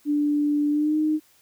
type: tone with pitch glide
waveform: sine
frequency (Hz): 293.7 to 308.1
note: D4 to D#4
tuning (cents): 0 to -17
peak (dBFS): -19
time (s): 0.05-1.2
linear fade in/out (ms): 50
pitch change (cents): +83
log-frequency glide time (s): 0.7-0.97
effects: white hiss -59 dBFS RMS until 1.41 s